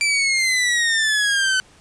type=exponential sweep; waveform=sawtooth; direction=down; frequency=2349 to 1510 Hz; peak=-13 dBFS; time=0.01-1.6 s; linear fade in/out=0 ms; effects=pink hiss -51 dBFS RMS until 1.8 s + resampled to 22050 Hz